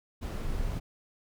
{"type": "noise", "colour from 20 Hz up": "brown", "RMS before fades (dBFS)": -32, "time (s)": [0.21, 0.8], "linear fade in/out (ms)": 20, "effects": []}